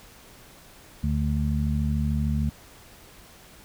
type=harmonic tone; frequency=73.42 Hz; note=D2; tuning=in tune; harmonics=1 / 2 / 3; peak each=-25 / -27 / -28 dBFS; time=1.03-2.5 s; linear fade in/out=10 ms; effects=pink hiss -50 dBFS RMS until 3.64 s